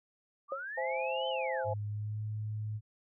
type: linear two-way sweep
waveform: sine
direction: up then down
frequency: 1130 to 3092 to 1334 Hz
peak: -38 dBFS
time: 0.48-1.65 s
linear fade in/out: 50 ms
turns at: 1.28 s
type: tone with exponential decay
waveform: sine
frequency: 546 Hz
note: C#5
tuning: 26 cents flat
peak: -30 dBFS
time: 0.52-0.65 s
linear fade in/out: 2 ms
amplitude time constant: 28 ms
type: chord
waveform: sine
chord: C augmented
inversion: none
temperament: equal with one note detuned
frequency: 523.3 / 659.3 / 840.7 Hz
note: C5 / E5 / G#5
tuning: 0 / 0 / +21 cents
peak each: -34 / -39 / -37 dBFS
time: 0.77-1.74 s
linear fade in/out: 10 ms
type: tone with pitch glide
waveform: sine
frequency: 104.1 to 107.09 Hz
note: G#2 to A2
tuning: +5 to -46 cents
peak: -34 dBFS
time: 1.64-2.81 s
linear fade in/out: 50 ms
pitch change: +49 cents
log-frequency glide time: 1.87-2.21 s
effects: none